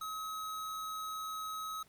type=tone; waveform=square; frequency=1277 Hz; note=D#6; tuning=45 cents sharp; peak=-39 dBFS; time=0.01-1.83 s; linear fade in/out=5 ms; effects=pink hiss -66 dBFS RMS until 1.88 s

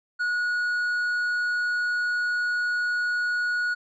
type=tone with tanh clipping; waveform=sine; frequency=1456 Hz; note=F#6; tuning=28 cents flat; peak=-24 dBFS; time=0.19-3.75 s; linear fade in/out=20 ms; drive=5 dB; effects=none

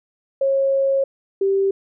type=tone pair in turn; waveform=sine; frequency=544 / 390.7 Hz; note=C#5 / G4; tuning=-33 / -6 cents; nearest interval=tritone; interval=573 cents; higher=first; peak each=-15 dBFS; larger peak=neither; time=0.41-1.04 / 1.41-1.71 s; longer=first; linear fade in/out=5 ms; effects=none

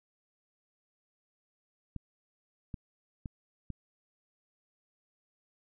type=clicks; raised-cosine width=5 ms; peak=-26 dBFS; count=4; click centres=1.963 / 2.742 / 3.258 / 3.703 s; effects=none

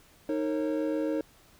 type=tone cluster; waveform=triangle; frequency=310.5 / 457.8 / 545 Hz; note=D#4 / A#4 / C#5; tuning=-3 / -31 / -29 cents; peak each=-27 / -32 / -31 dBFS; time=0.29-1.21 s; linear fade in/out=2 ms; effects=pink hiss -59 dBFS RMS until 1.59 s

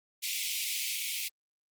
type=high-pass noise; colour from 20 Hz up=pink; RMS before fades=-34 dBFS; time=0.22-1.29 s; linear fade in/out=20 ms; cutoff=2100 Hz; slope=96 dB/octave; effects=Opus 24 kbps

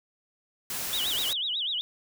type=noise; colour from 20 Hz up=white; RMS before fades=-33 dBFS; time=0.7-1.33 s; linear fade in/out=2 ms
type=tone with vibrato; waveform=sine; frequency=3348 Hz; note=G#7; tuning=13 cents sharp; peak=-27 dBFS; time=0.93-1.81 s; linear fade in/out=0 ms; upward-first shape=sine; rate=8.1 Hz; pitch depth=250 cents each way
effects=none

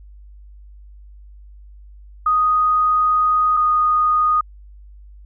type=tone pair in turn; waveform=sine; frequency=1244.5 / 1235.9 Hz; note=D#6 / D#6; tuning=0 / -12 cents; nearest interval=unison; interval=12 cents; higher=first; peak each=-13 dBFS; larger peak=neither; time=2.26-3.57 / 3.57-4.41 s; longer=first; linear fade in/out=5 ms; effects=added 50 Hz sine -39 dBFS peak until 5.25 s

